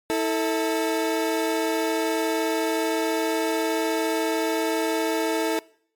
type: tone pair together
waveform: 30% pulse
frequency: 324.3 / 443.7 Hz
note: E4 / A4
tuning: -28 / +14 cents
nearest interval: perfect fourth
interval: 542 cents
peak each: -22 dBFS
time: 0.1-5.59 s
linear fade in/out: 0 ms
effects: noise-tail reverb RT60 0.6 s tail -23 dB re dry + MP3 96 kbps